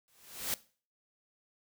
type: noise with exponential growth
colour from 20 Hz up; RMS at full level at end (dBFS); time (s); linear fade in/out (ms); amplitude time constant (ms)
white; -31; 0.08-0.54; 0; 98
effects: noise-tail reverb RT60 0.4 s tail -19 dB re dry